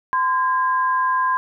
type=tone pair together; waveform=sine; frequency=1027.9 / 1621 Hz; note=C6 / G#6; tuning=-31 / -42 cents; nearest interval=minor sixth; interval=789 cents; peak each=-17 / -24 dBFS; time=0.13-1.37 s; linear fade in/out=0 ms; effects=none